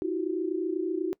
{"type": "tone cluster", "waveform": "sine", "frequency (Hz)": [318.4, 350.6, 378.7], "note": ["D#4", "F4", "F#4"], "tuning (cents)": [40, 7, 40], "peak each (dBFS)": -31, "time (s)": [0.02, 1.13], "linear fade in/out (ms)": 0, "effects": ["noise-tail reverb RT60 0.1 s tail -22 dB re dry"]}